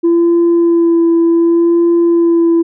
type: tone with vibrato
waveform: sine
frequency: 337.7 Hz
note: E4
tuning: 42 cents sharp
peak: -5 dBFS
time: 0.03-2.63 s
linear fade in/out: 20 ms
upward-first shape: sine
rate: 0.67 Hz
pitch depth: 17 cents each way
effects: tanh soft clip ceiling -5 dBFS